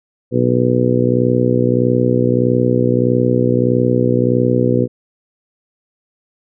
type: harmonic tone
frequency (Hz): 61.6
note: B1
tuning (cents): -4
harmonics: 2 / 3 / 4 / 5 / 6 / 7 / 8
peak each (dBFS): -17 / -22 / -17 / -22 / -19 / -22 / -18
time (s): 0.31-4.88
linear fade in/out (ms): 50
effects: none